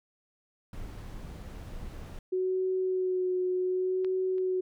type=noise; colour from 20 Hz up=brown; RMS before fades=-41 dBFS; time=0.73-2.19 s; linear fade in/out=2 ms
type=tone with vibrato; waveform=sine; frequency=370 Hz; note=F#4; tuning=in tune; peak=-26 dBFS; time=2.32-4.61 s; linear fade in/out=10 ms; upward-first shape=sine; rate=0.67 Hz; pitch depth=19 cents each way
type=clicks; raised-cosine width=0.3 ms; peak=-30 / -40 dBFS; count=2; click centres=4.047 / 4.382 s
effects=none